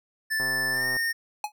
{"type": "tone with pitch glide", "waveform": "square", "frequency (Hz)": [1760, 1832.6], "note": ["A6", "A#6"], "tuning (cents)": [0, -30], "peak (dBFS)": -25, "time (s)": [0.3, 1.13], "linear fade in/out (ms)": 20, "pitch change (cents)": 70, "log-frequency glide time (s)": [0.71, 0.87]}
{"type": "click train", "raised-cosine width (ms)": 1, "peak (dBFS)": -24, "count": 73, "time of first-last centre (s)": [0.4, 0.967], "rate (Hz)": 127}
{"type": "tone with exponential decay", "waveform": "square", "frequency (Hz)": 842, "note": "G#5", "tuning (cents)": 24, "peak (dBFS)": -24, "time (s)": [1.44, 1.52], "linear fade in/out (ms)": 2, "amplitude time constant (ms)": 17}
{"effects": []}